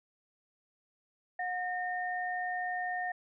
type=tone pair together; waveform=sine; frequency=725.4 / 1828 Hz; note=F#5 / A#6; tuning=-34 / -34 cents; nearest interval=octave + major third; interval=1600 cents; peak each=-34 / -36 dBFS; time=1.39-3.12 s; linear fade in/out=5 ms; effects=none